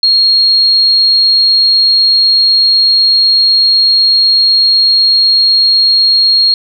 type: tone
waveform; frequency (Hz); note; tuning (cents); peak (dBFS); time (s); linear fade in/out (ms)
sine; 4268; C8; +34; -5; 0.03-6.54; 2
effects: none